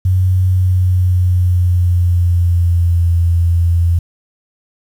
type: tone with pitch glide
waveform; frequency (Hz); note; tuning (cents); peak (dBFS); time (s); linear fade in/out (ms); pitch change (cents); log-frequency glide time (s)
sine; 92.5 to 85.31; F#2 to F2; 0 to -40; -9; 0.05-3.99; 5; -140; 0.48-3.11
effects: 7-bit